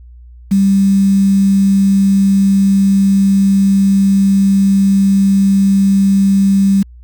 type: tone with quantisation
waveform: sine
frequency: 196 Hz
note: G3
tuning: in tune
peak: -7 dBFS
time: 0.51-6.83 s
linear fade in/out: 10 ms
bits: 5
effects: added 60 Hz sine -34 dBFS peak until 7.03 s